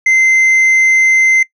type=tone with tanh clipping; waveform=sine; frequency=2073 Hz; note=C7; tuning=17 cents flat; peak=-8 dBFS; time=0.06-1.43 s; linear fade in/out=5 ms; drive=4 dB; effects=noise-tail reverb RT60 0.1 s tail -20 dB re dry